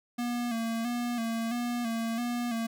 square tone with vibrato, 234.3 Hz, A#3, 9 cents sharp, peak -30 dBFS, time 0.18-2.67 s, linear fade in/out 10 ms, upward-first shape square, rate 1.5 Hz, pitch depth 48 cents each way, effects none

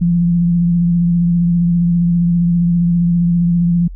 sine tone with vibrato, 172.4 Hz, F3, 22 cents flat, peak -10 dBFS, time 0.01-3.88 s, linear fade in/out 10 ms, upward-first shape triangle, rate 15 Hz, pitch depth 33 cents each way, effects added 43 Hz sine -27 dBFS peak until 3.95 s

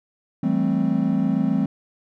triangle chord, A minor seventh, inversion second, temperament equal with one note detuned, 164.81 / 193.41 / 220 / 261.6 Hz, E3 / G3 / A3 / C4, 0 / -23 / 0 / 0 cents, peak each -24 / -21 / -22 / -21 dBFS, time 0.43-1.66 s, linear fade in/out 5 ms, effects none

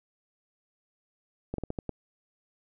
slowing click train, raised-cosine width 2 ms, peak -19 dBFS, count 6, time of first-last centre 1.54-1.893 s, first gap 43 ms, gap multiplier 1.25, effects none

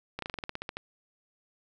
slowing click train, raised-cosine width 0.3 ms, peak -19 dBFS, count 12, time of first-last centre 0.19-0.769 s, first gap 33 ms, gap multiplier 1.09, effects none

